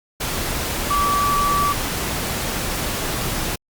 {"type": "tone in noise", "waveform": "sine", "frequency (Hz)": 1153, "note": "D6", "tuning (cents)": -32, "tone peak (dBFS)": -17, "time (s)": [0.9, 1.73], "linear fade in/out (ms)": 10, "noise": "pink", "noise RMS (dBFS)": -24, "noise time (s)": [0.2, 3.56], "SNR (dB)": 4, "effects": ["Opus 48 kbps"]}